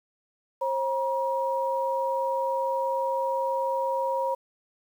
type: tone pair together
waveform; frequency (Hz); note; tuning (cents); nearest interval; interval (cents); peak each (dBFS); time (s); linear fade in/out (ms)
sine; 535.4 / 954; C5 / A#5; +40 / +40; minor seventh; 1000; -27; 0.61-4.35; 10
effects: 9-bit